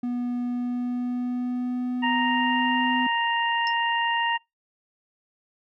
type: tone with pitch glide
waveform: triangle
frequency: 244.1 to 252 Hz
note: B3 to B3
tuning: -20 to +35 cents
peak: -23 dBFS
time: 0.03-3.07 s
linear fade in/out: 5 ms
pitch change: +55 cents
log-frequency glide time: 0.42-2.81 s
type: harmonic tone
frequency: 932.3 Hz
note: A#5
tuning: in tune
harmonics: 1 / 2 / 3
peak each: -24 / -27 / -29 dBFS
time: 2.02-4.38 s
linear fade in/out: 20 ms
type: tone with exponential decay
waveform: sine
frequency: 5310 Hz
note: E8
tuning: 12 cents sharp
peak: -28 dBFS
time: 3.67-3.75 s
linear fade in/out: 0 ms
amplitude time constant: 17 ms
effects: noise-tail reverb RT60 0.2 s tail -26 dB re dry